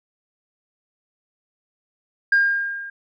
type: tone with level ramp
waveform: sine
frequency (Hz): 1610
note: G6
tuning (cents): +46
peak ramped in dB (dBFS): -10 to -32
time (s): 2.32-2.9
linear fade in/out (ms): 5
effects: tanh soft clip ceiling -10 dBFS